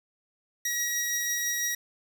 sawtooth tone pair together, 1911 / 5727 Hz, A#6 / F8, +43 / +43 cents, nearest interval octave + perfect fifth, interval 1900 cents, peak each -27 dBFS, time 0.65-1.75 s, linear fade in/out 5 ms, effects none

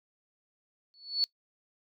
sine tone with exponential growth, 4428 Hz, C#8, 3 cents flat, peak -21 dBFS, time 0.94-1.24 s, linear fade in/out 0 ms, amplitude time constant 65 ms, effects noise-tail reverb RT60 0.1 s tail -23 dB re dry

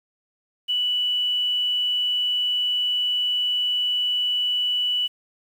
sine tone with quantisation, 2960 Hz, F#7, in tune, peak -20 dBFS, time 0.68-5.08 s, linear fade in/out 20 ms, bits 8, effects none

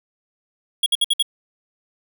square tone bursts, 3322 Hz, G#7, in tune, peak -15 dBFS, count 5, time 0.83-1.226 s, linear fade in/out 5 ms, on 32 ms, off 59 ms, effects none

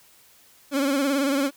30% pulse tone with vibrato, 277.2 Hz, C#4, in tune, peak -18 dBFS, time 0.71-1.51 s, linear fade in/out 50 ms, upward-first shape sine, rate 18 Hz, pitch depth 72 cents each way, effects white hiss -55 dBFS RMS until 1.56 s

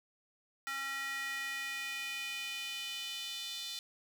square tone with high-pass filter sweep, 272.7 Hz, C#4, 28 cents flat, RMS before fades -40 dBFS, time 0.67-3.79 s, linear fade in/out 0 ms, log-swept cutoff 1600 to 3700 Hz, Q 3.3, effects none

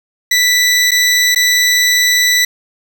20% pulse tone with dropouts, 1975 Hz, B6, in tune, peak -4 dBFS, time 0.31-2.45 s, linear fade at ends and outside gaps 5 ms, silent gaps 0.909-0.916 / 1.348-1.359 s, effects none

